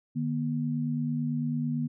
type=tone pair together; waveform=sine; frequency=151.5 / 240.5 Hz; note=D#3 / B3; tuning=-46 / -46 cents; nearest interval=minor sixth; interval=800 cents; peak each=-30 / -29 dBFS; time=0.15-1.88 s; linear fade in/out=20 ms; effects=none